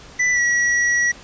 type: tone with pitch glide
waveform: square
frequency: 1987 to 1928.2 Hz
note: B6 to B6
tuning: +10 to -42 cents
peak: -16 dBFS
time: 0.19-1.12 s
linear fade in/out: 10 ms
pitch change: -52 cents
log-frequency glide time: 0.32-0.4 s
effects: pink hiss -42 dBFS RMS until 1.23 s + resampled to 16000 Hz